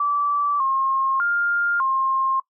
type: tone with pitch steps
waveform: sine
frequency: 1158 / 1072 / 1404 / 1064 Hz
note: D6 / C6 / F6 / C6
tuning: -25 / +42 / +9 / +29 cents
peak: -18 dBFS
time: 0-2.4 s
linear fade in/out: 5 ms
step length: 600 ms
effects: noise-tail reverb RT60 0.1 s tail -21 dB re dry